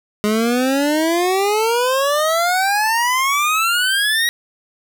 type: exponential sweep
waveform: 25% pulse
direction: up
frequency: 207.2 to 1912 Hz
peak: -11 dBFS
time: 0.24-4.29 s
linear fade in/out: 0 ms
effects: none